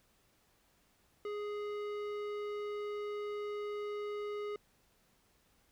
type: tone with tanh clipping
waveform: sine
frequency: 415.3 Hz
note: G#4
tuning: in tune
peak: -39 dBFS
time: 1.25-4.56 s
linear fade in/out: 2 ms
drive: 15 dB
effects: pink hiss -71 dBFS RMS until 5.71 s